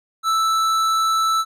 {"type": "tone with tanh clipping", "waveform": "sine", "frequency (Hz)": 1318.5, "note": "E6", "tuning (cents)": 0, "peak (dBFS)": -18, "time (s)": [0.23, 1.45], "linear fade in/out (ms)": 50, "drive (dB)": 15, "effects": []}